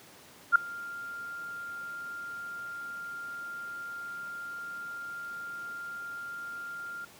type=tone with ADSR envelope; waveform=sine; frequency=1396.9 Hz; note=F6; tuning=in tune; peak=-13 dBFS; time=0.52-7.05 s; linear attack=36 ms; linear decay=3 ms; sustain=-24 dB; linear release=6 ms; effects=pink hiss -53 dBFS RMS until 7.19 s + high-pass 150 Hz 12 dB/octave